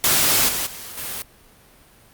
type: noise with level steps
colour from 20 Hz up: white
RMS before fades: -17 / -24 / -36 / -29 dBFS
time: 0.04-1.22 s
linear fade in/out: 0 ms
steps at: 0.48 / 0.66 / 0.97 s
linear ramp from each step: 10 ms
effects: pink hiss -51 dBFS RMS until 2.13 s + Opus 48 kbps